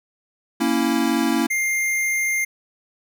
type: chord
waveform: square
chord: A# diminished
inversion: none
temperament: equal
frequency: 233.1 / 277.2 / 329.6 Hz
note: A#3 / C#4 / E4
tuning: 0 / 0 / 0 cents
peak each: -23 dBFS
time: 0.6-1.47 s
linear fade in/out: 10 ms
type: tone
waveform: square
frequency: 2109 Hz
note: C7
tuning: 13 cents sharp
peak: -20 dBFS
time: 1.5-2.45 s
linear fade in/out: 10 ms
effects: none